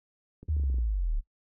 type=clicks; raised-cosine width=3 ms; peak=-33 dBFS; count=8; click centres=0.43 / 0.486 / 0.567 / 0.598 / 0.637 / 0.7 / 0.743 / 0.785 s
type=linear sweep; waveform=sine; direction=down; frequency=79.5 to 32.7 Hz; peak=-25 dBFS; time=0.48-1.21 s; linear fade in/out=20 ms
effects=noise-tail reverb RT60 0.1 s tail -18 dB re dry